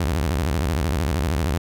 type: tone with vibrato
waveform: sawtooth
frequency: 75.6 Hz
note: D#2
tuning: 49 cents flat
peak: -16 dBFS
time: 0-1.58 s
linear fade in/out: 5 ms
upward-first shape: square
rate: 13 Hz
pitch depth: 250 cents each way
effects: none